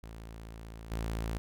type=tone with level steps; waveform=sawtooth; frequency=55.7 Hz; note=A1; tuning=22 cents sharp; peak=-40 / -29 dBFS; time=0.03-1.38 s; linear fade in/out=0 ms; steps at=0.91 s; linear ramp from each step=10 ms; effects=none